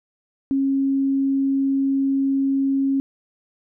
sine tone, 272.3 Hz, C#4, 31 cents flat, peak -17 dBFS, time 0.51-3 s, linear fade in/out 0 ms, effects none

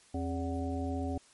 harmonic tone with a mistuned harmonic, 82.41 Hz, E2, in tune, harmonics 1 / 3 / 5 / 7 / 9, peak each -35 / -35 / -43 / -43 / -41 dBFS, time 0.14-1.18 s, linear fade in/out 5 ms, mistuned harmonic 3, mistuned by +140 cents, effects white hiss -61 dBFS RMS until 1.33 s + MP3 48 kbps

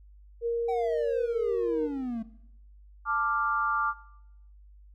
sine tone, 467.8 Hz, A#4, 6 cents sharp, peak -25 dBFS, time 0.41-1.9 s, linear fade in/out 50 ms
triangle exponential sweep, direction down, 779 to 220 Hz, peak -28 dBFS, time 0.68-2.23 s, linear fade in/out 10 ms
sine chord, D minor, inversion second, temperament equal with one note detuned, 880 / 1178.1 / 1396.9 Hz, A5 / D6 / F6, 0 / +5 / 0 cents, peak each -33 / -27 / -30 dBFS, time 3.05-3.94 s, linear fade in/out 50 ms
effects noise-tail reverb RT60 0.8 s tail -18 dB re dry + added 50 Hz sine -50 dBFS peak until 4.94 s

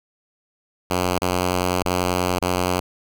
5% pulse tone with dropouts, 90.4 Hz, F#2, 40 cents flat, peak -8 dBFS, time 0.9-2.8 s, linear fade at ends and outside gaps 5 ms, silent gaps 1.186-1.217 / 1.827-1.852 / 2.39-2.416 s, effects none

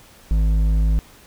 sine tone with hard clipping, 53 Hz, G#1, 36 cents sharp, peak -16 dBFS, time 0.31-0.99 s, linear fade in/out 0 ms, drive 7 dB, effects pink hiss -48 dBFS RMS until 1.26 s

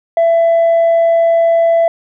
triangle tone with tanh clipping, 668 Hz, E5, 23 cents sharp, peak -8 dBFS, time 0.17-1.88 s, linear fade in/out 2 ms, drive 6 dB, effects none

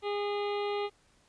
harmonic tone, 409.4 Hz, G#4, 25 cents flat, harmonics 1 / 2 / 3 / 5 / 6 / 7 / 8 / 9 / 10, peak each -31 / -37 / -41 / -45 / -47 / -48 / -49 / -50 / -51 dBFS, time 0.02-0.9 s, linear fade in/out 50 ms, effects pink hiss -66 dBFS RMS until 1.28 s + resampled to 22050 Hz

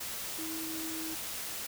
sine tone in noise, 320.6 Hz, E4, 48 cents flat, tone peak -39 dBFS, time 0.38-1.15 s, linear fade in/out 10 ms, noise white, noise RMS -39 dBFS, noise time 0-1.67 s, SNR -3 dB, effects none

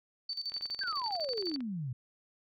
sine tone with tremolo, 4550 Hz, C#8, 44 cents sharp, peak -33 dBFS, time 0.29-1.56 s, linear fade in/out 5 ms, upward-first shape square, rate 12 Hz, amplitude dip 75%
click train, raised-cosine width 0.3 ms, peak -33 dBFS, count 25, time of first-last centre 0.52-1.606 s, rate 22.1 Hz
sine exponential sweep, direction down, 1647 to 117.6 Hz, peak -34 dBFS, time 0.81-1.93 s, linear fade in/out 5 ms
effects none

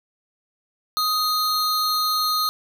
square tone pair together, 1249 / 4201 Hz, D#6 / C8, +6 / +6 cents, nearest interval octave + major sixth, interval 2100 cents, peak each -23 dBFS, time 0.97-2.49 s, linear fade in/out 0 ms, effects none

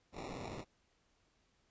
white noise with sample-and-hold, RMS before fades -45 dBFS, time 0.12-0.65 s, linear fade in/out 50 ms, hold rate 1575 Hz, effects pink hiss -75 dBFS RMS until 1.7 s + resampled to 16000 Hz

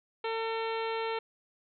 harmonic tone, 450 Hz, A4, 39 cents sharp, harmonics 1 / 2 / 3 / 4 / 5 / 6 / 7 / 8 / 9, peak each -33 / -36 / -41 / -46 / -42 / -45 / -47 / -50 / -49 dBFS, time 0.24-1.19 s, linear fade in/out 5 ms, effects none

